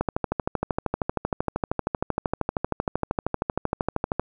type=click train; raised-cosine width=1 ms; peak=-9 dBFS; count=55; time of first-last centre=0.01-4.196 s; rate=12.9 Hz; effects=none